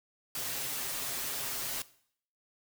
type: noise with comb filter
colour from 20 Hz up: white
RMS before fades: -36 dBFS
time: 0.35-1.82 s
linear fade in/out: 2 ms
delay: 7.4 ms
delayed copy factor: +0.7
effects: noise-tail reverb RT60 0.6 s tail -18 dB re dry